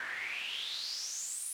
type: noise with band-pass filter sweep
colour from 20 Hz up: pink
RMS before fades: -39 dBFS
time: 0-1.53 s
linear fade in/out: 2 ms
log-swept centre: 1600 to 10000 Hz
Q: 7.5
effects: none